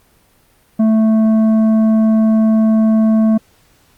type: tone with tanh clipping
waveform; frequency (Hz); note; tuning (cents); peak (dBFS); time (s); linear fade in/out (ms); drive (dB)
triangle; 220; A3; 0; -10; 0.79-3.38; 10; 12
effects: pink hiss -53 dBFS RMS until 3.97 s + Opus 32 kbps